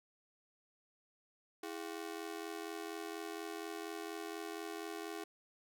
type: ring-modulated tone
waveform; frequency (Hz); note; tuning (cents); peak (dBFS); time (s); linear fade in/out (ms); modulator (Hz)
sawtooth; 370; F#4; 0; -35; 1.63-5.24; 5; 42.1
effects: none